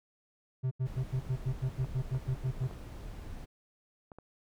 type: tone bursts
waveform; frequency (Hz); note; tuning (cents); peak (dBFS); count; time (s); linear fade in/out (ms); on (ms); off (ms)
triangle; 129.5; C3; -17; -26; 13; 0.63-2.681; 20; 83; 81
type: noise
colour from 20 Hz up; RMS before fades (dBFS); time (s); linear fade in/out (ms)
brown; -43; 0.85-3.46; 20
type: clicks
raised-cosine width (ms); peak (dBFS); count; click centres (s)
1; -34; 6; 1.845 / 2.148 / 2.638 / 2.711 / 4.118 / 4.186
effects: none